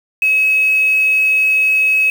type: tone with quantisation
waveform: sine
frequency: 2564 Hz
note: E7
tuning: 49 cents flat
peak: -10 dBFS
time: 0.22-2.1 s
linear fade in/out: 2 ms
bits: 5
effects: none